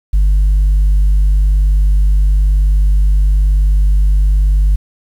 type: tone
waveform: sine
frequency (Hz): 49.48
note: G1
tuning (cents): +17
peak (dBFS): -5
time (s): 0.13-4.76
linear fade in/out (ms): 10
effects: tanh soft clip ceiling -6 dBFS + 7-bit